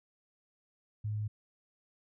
sine tone, 106.1 Hz, G#2, 38 cents sharp, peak -32 dBFS, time 1.04-1.28 s, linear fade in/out 10 ms, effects none

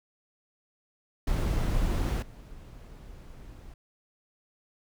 brown noise with level steps, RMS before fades -27 / -46 dBFS, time 1.27-3.74 s, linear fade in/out 5 ms, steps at 2.22 s, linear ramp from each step 5 ms, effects none

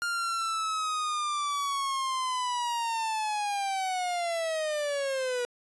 45% pulse linear sweep, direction down, 1409 to 482.6 Hz, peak -28 dBFS, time 0.02-5.45 s, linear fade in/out 0 ms, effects resampled to 24000 Hz

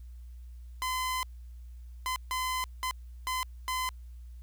sawtooth tone bursts at uneven times, 1023 Hz, C6, 39 cents flat, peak -26 dBFS, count 6, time 0.82-1.23 / 2.06-2.16 / 2.31-2.64 / 2.83-2.91 / 3.27-3.43 / 3.68-3.89 s, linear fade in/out 0 ms, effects added 60 Hz sine -43 dBFS peak until 4.42 s + white hiss -71 dBFS RMS until 4.42 s

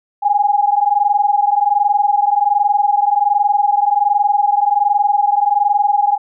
sine tone pair together, 809.3 / 830.6 Hz, G#5 / G#5, -45 / 0 cents, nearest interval unison, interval 45 cents, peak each -14 dBFS, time 0.22-6.18 s, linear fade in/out 20 ms, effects none

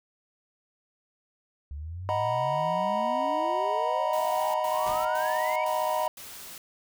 sine exponential sweep, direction up, 69.3 to 2323 Hz, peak -34 dBFS, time 1.71-5.64 s, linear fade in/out 0 ms
triangle chord, B major seventh, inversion first, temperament equal, 622.3 / 740 / 932.3 / 987.8 Hz, D#5 / F#5 / A#5 / B5, 0 / 0 / 0 / 0 cents, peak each -27 / -30 / -29 / -29 dBFS, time 2.09-6.08 s, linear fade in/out 0 ms
white noise bursts, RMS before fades -43 dBFS, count 5, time 4.13-6.58 s, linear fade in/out 2 ms, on 410 ms, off 100 ms
pink noise with exponential decay, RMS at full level -37 dBFS, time 4.86-5.32 s, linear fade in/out 5 ms, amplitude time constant 100 ms
effects none

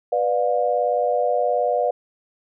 sine chord, B diminished, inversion none, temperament just, 493.9 / 592.7 / 711.2 Hz, B4 / D5 / F5, 0 / +16 / +31 cents, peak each -22 dBFS, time 0.12-1.91 s, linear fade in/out 5 ms, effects none

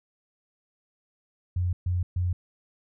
sine tone bursts, 89.4 Hz, F2, 41 cents sharp, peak -23 dBFS, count 3, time 1.56-2.33 s, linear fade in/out 5 ms, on 170 ms, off 130 ms, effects none

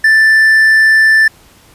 triangle tone, 1766 Hz, A6, 6 cents sharp, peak -3 dBFS, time 0.04-1.28 s, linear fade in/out 5 ms, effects pink hiss -44 dBFS RMS until 1.74 s + resampled to 32000 Hz

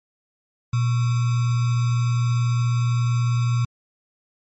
sine tone with sample-and-hold, 120 Hz, B2, 49 cents flat, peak -17 dBFS, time 0.73-3.65 s, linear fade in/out 5 ms, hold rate 1225 Hz, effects MP3 32 kbps

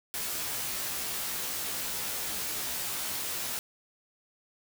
white noise with comb filter, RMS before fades -34 dBFS, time 0.14-3.59 s, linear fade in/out 0 ms, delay 16 ms, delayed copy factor +1, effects none

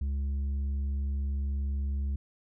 sine tone with tanh clipping, 69.5 Hz, C#2, 5 cents sharp, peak -29 dBFS, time 0.01-2.16 s, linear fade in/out 5 ms, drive 5 dB, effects none

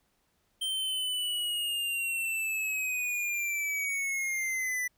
square linear sweep, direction down, 3136 to 1975.5 Hz, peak -30 dBFS, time 0.61-4.88 s, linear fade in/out 10 ms, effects pink hiss -73 dBFS RMS until 4.97 s

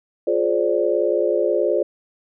sine chord, D half-diminished seventh, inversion first, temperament just, 352.4 / 422.9 / 528.6 / 587.3 Hz, F4 / Ab4 / C5 / D5, +16 / +31 / +18 / 0 cents, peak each -22 dBFS, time 0.27-1.83 s, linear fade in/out 5 ms, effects none

